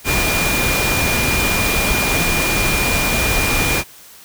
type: tone in noise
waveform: sine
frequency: 2414 Hz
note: D7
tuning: 47 cents sharp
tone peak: -20 dBFS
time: 0.04-3.84 s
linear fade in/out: 50 ms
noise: pink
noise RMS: -18 dBFS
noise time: 0.04-3.84 s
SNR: -5 dB
effects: white hiss -42 dBFS RMS until 4.24 s